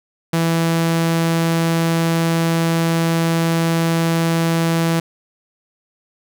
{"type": "tone", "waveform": "sawtooth", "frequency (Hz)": 165.5, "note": "E3", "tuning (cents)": 7, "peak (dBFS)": -11, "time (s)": [0.33, 5], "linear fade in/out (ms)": 5, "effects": []}